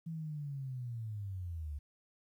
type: linear sweep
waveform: sine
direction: down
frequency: 166.2 to 69.9 Hz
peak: -38 dBFS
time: 0.06-1.79 s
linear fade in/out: 10 ms
effects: 12-bit